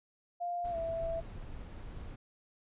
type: tone with pitch glide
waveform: sine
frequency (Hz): 700 to 661.9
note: F5 to E5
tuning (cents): +4 to +7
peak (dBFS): -33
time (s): 0.4-1.21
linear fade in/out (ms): 20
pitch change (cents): -97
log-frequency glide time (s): 0.7-0.77
type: noise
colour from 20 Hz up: brown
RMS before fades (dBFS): -44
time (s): 0.64-2.16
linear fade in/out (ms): 10
effects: resampled to 8000 Hz